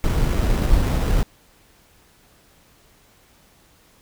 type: noise with sample-and-hold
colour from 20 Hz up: brown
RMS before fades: -18 dBFS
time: 0.04-1.23 s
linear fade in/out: 0 ms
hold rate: 4410 Hz
effects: pink hiss -55 dBFS RMS until 4.01 s